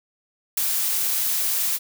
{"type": "noise with ADSR envelope", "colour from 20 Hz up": "blue", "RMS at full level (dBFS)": -20, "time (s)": [0.57, 1.79], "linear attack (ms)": 6, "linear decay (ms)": 8, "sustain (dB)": -3, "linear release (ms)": 40, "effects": []}